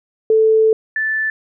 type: tone pair in turn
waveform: sine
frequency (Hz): 440 / 1755.8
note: A4 / A6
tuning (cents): 0 / -4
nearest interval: 2 octaves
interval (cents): 2396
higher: second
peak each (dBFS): -9 / -16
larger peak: first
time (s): 0.3-0.73 / 0.96-1.3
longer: first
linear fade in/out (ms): 2
effects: none